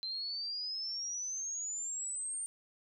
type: exponential sweep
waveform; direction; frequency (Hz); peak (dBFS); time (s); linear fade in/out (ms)
sine; up; 4083 to 8870; -36; 0.03-2.46; 0
effects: none